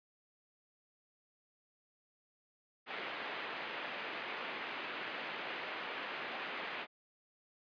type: low-pass noise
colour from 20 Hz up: white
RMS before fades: -42 dBFS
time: 2.86-6.87 s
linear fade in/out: 50 ms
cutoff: 2800 Hz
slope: 24 dB/octave
effects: high-pass 300 Hz 12 dB/octave + resampled to 11025 Hz